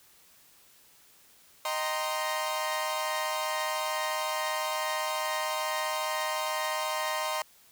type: chord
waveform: sawtooth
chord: C minor seventh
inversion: first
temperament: equal with one note detuned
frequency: 622.3 / 775 / 932.3 / 1046.5 Hz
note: Eb5 / G5 / Bb5 / C6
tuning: 0 / -20 / 0 / 0 cents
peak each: -30 / -35 / -31 / -30 dBFS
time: 1.65-7.42 s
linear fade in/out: 2 ms
effects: white hiss -59 dBFS RMS until 7.71 s